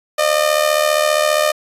sawtooth tone with amplitude modulation, 607 Hz, D#5, 43 cents flat, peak -6 dBFS, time 0.18-1.52 s, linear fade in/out 10 ms, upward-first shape sine, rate 75 Hz, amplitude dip 70%, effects resampled to 32000 Hz

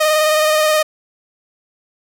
sawtooth tone with vibrato, 617 Hz, D#5, 15 cents flat, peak -8 dBFS, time 0-0.83 s, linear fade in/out 10 ms, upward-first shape square, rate 19 Hz, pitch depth 18 cents each way, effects none

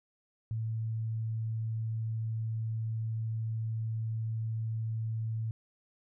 sine tone, 111.7 Hz, A2, 27 cents sharp, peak -31 dBFS, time 0.51-5.51 s, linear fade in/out 0 ms, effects none

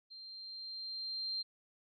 sine tone with level ramp, 4167 Hz, C8, 8 cents flat, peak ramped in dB -48 to -34 dBFS, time 0.1-1.43 s, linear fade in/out 20 ms, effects MP3 48 kbps

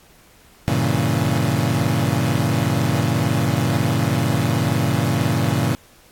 30% pulse chord, G diminished seventh, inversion none, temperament equal, 98 / 116.54 / 138.59 / 164.81 Hz, G2 / Bb2 / Db3 / Fb3, 0 / 0 / 0 / 0 cents, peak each -22 / -19 / -19 / -21 dBFS, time 0.68-5.75 s, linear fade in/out 0 ms, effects pink hiss -51 dBFS RMS until 6.11 s + AAC 64 kbps

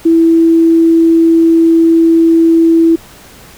sine tone, 329.6 Hz, E4, in tune, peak -4 dBFS, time 0.05-2.96 s, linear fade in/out 10 ms, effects pink hiss -37 dBFS RMS until 3.57 s

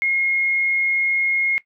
sine tone, 2151 Hz, C7, 47 cents sharp, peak -17 dBFS, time 0.02-1.58 s, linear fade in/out 0 ms, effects noise-tail reverb RT60 0.1 s tail -17 dB re dry

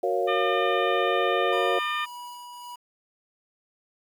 sine chord, Gb major seventh, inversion none, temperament equal, 370 / 466.2 / 554.4 / 698.5 Hz, Gb4 / Bb4 / Db5 / F5, 0 / 0 / 0 / 0 cents, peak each -28 dBFS, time 0.03-1.79 s, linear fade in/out 5 ms
harmonic tone, 604 Hz, D5, 48 cents sharp, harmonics 2 / 3 / 4 / 5 / 6, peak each -28 / -32 / -34 / -36 / -38 dBFS, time 0.27-2.06 s, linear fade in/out 20 ms
square tone with tremolo, 973 Hz, B5, 26 cents flat, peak -38 dBFS, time 1.52-2.76 s, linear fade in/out 10 ms, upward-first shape triangle, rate 1.8 Hz, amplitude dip 25%
effects 9-bit

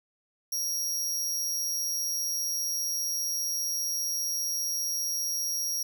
sawtooth tone with amplitude modulation, 5640 Hz, F8, 16 cents sharp, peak -23 dBFS, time 0.52-5.83 s, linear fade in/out 5 ms, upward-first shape sine, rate 165 Hz, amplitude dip 55%, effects none

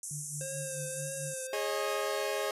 white band-pass noise, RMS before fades -41 dBFS, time 0.03-1.47 s, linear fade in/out 2 ms, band 5800 to 11000 Hz, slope 96 dB/octave
sine tone with tremolo, 148.2 Hz, D3, 16 cents sharp, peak -38 dBFS, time 0.11-1.34 s, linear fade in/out 2 ms, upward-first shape sine, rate 4.6 Hz, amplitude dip 80%
square tone with vibrato, 531 Hz, C5, 25 cents sharp, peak -40 dBFS, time 0.41-1.56 s, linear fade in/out 0 ms, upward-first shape triangle, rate 1.7 Hz, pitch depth 41 cents each way
sawtooth chord, Ab suspended fourth, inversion none, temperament equal with one note detuned, 415.3 / 544.8 / 622.3 Hz, Ab4 / Db5 / Eb5, 0 / -30 / 0 cents, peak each -31 / -31 / -32 dBFS, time 1.53-2.51 s, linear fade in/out 2 ms
effects resampled to 32000 Hz

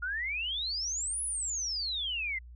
sine exponential two-way sweep, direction up then down, 1396.9 to 10548 to 2015 Hz, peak -31 dBFS, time 0.02-2.39 s, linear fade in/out 10 ms, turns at 1.23 s, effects added 60 Hz sine -46 dBFS peak until 2.55 s

